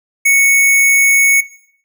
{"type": "tone with sample-and-hold", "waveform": "sine", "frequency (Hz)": 2217, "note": "C#7", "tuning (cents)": 0, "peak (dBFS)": -7, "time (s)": [0.25, 1.41], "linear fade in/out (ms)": 10, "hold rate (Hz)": 8820, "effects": ["noise-tail reverb RT60 0.6 s tail -17 dB re dry"]}